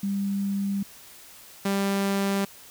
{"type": "tone pair in turn", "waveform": ["sine", "sawtooth"], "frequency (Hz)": [198.4, 197.45], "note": ["G3", "G3"], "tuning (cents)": [21, 13], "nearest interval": "unison", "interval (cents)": 8, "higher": "first", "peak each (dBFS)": [-24, -19], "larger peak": "second", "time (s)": [[0.03, 0.83], [1.65, 2.45]], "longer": "neither", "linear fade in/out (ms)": 5, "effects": ["white hiss -48 dBFS RMS until 2.7 s"]}